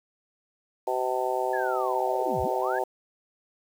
harmonic tone, 127.7 Hz, C3, 42 cents flat, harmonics 3 / 4 / 5 / 6 / 7, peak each -31 / -31 / -31 / -31 / -31 dBFS, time 0.87-2.84 s, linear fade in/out 5 ms
sine linear two-way sweep, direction down then up, 1726 to 51.91 to 1726 Hz, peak -32 dBFS, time 1.53-2.79 s, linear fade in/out 5 ms, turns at 2.42 s
effects 8-bit

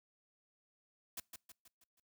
white noise with echo, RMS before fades -43 dBFS, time 1.17-1.2 s, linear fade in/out 5 ms, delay 160 ms, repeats 5, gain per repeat -6 dB, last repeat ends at 2 s, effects noise-tail reverb RT60 0.3 s tail -26 dB re dry + high-pass 60 Hz 12 dB/octave

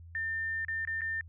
sine tone with dropouts, 1800 Hz, A6, 39 cents sharp, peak -31 dBFS, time 0.15-1.21 s, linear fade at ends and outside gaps 1 ms, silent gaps 0.649-0.683 / 0.851-0.874 / 1.009-1.017 s, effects added 84 Hz sine -47 dBFS peak until 1.28 s

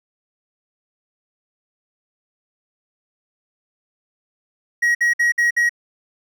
triangle tone bursts, 1900 Hz, A#6, 33 cents sharp, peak -12 dBFS, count 5, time 4.82-5.694 s, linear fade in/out 10 ms, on 130 ms, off 56 ms, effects none

